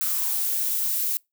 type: noise with high-pass filter sweep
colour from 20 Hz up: violet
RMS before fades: -25 dBFS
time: 0.01-1.17 s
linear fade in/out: 0 ms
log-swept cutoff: 1400 to 210 Hz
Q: 6.6
effects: noise-tail reverb RT60 0.2 s tail -26 dB re dry